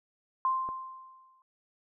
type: tone with exponential decay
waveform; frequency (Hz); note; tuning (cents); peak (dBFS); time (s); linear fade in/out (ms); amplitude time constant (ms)
sine; 1046.5; C6; 0; -23; 0.45-1.42; 1; 210
type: click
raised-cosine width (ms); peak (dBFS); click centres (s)
1; -29; 0.689
effects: none